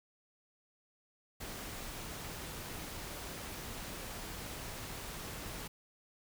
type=noise; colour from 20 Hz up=pink; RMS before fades=-44 dBFS; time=1.4-5.68 s; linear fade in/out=10 ms; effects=none